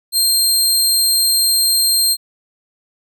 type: tone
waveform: 20% pulse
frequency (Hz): 4186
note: C8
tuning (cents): 0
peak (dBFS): -6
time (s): 0.12-2.17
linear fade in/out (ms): 50
effects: none